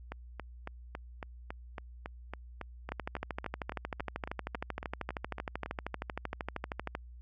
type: two click trains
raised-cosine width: 0.5 ms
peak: -20 / -24 dBFS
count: 53 / 21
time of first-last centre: 2.92-6.951 / 0.12-5.66 s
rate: 12.9 / 3.61 Hz
effects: added 60 Hz sine -47 dBFS peak until 7.21 s